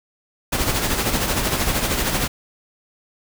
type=noise with tremolo; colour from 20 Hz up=pink; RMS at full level=-19 dBFS; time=0.52-2.28 s; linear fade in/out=10 ms; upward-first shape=sine; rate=13 Hz; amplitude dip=50%; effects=none